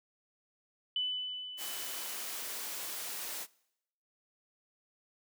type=tone with exponential decay; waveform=sine; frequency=2998 Hz; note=F#7; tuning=22 cents sharp; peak=-29 dBFS; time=0.96-2.9 s; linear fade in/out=2 ms; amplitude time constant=420 ms
type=noise; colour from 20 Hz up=white; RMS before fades=-40 dBFS; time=1.57-3.47 s; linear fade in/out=50 ms
effects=noise-tail reverb RT60 0.8 s tail -23 dB re dry + high-pass 300 Hz 12 dB/octave